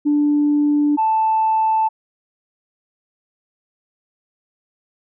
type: tone pair in turn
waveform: sine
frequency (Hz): 293.7 / 880.1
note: D4 / A5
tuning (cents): 0 / 0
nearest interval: octave + perfect fifth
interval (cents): 1900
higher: second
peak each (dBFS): -12 / -13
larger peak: first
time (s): 0.05-0.97 / 0.97-1.89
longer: neither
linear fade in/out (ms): 20
effects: tanh soft clip ceiling -9 dBFS